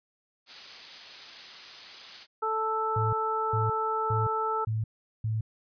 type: noise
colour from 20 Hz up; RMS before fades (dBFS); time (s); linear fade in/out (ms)
blue; -37; 0.46-2.27; 50
type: harmonic tone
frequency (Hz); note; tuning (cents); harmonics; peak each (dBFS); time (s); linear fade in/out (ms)
440; A4; 0; 1 / 2 / 3; -32 / -31 / -29; 2.42-4.65; 10
type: tone bursts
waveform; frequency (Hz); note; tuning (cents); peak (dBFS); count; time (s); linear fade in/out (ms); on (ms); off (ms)
sine; 110; A2; 0; -26; 5; 2.96-5.41; 5; 170; 400
effects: resampled to 11025 Hz